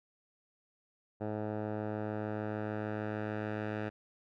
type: tone with low-pass filter sweep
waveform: 10% pulse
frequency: 106.7 Hz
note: G#2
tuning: 47 cents sharp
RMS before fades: -37 dBFS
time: 1.2-3.9 s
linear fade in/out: 20 ms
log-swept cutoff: 880 to 2000 Hz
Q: 1.2
effects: none

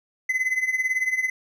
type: tone with tremolo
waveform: triangle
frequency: 2033 Hz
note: B6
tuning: 50 cents sharp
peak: -16 dBFS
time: 0.29-1.3 s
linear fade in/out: 5 ms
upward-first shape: triangle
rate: 18 Hz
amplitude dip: 85%
effects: none

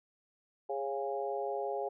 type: harmonic tone with a mistuned harmonic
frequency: 137.1 Hz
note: C#3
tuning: 19 cents flat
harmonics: 3 / 4 / 5 / 6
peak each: -37 / -38 / -39 / -40 dBFS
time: 0.69-1.89 s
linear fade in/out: 10 ms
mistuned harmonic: 5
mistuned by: +29 cents
effects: none

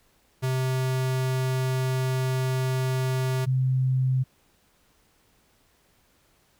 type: tone pair in turn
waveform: square / sine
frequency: 130 / 130 Hz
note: C3 / C3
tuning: -11 / -11 cents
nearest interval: unison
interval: 0 cents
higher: neither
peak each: -24 / -20 dBFS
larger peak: second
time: 0.42-3.46 / 3.46-4.24 s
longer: first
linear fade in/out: 20 ms
effects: pink hiss -64 dBFS RMS until 6.59 s

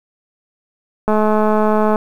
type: click train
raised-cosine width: 1 ms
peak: -3 dBFS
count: 189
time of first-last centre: 1.08-1.959 s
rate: 214 Hz
effects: 7-bit

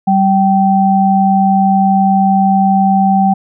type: tone pair together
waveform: sine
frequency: 193.75 / 775 Hz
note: G3 / G5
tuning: -20 / -20 cents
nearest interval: 2 octaves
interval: 2400 cents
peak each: -10 dBFS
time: 0.07-3.34 s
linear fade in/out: 10 ms
effects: none

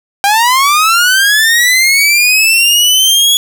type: linear sweep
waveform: sawtooth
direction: up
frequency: 784 to 3377 Hz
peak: -3 dBFS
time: 0.24-3.37 s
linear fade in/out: 0 ms
effects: 7-bit

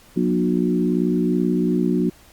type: harmonic tone with a mistuned harmonic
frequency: 60.5 Hz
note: B1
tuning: 35 cents flat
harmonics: 3 / 4 / 5 / 6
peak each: -21 / -22 / -23 / -24 dBFS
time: 0.16-2.1 s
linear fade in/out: 10 ms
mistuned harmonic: 4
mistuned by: -17 cents
effects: pink hiss -50 dBFS RMS until 2.32 s + Opus 48 kbps

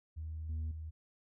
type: tone with level steps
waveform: sine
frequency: 79 Hz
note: D#2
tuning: 27 cents sharp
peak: -38 / -32 / -40 dBFS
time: 0.16-0.91 s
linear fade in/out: 20 ms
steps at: 0.49 / 0.71 s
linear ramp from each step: 5 ms
effects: tanh soft clip ceiling -34 dBFS

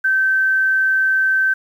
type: tone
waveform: sine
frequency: 1547 Hz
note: G6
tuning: 23 cents flat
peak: -13 dBFS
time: 0.04-1.54 s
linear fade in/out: 10 ms
effects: 8-bit

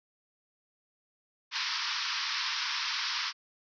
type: band-pass noise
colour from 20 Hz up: white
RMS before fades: -33 dBFS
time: 1.51-3.33 s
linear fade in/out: 50 ms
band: 920 to 5600 Hz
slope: 96 dB/octave
effects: none

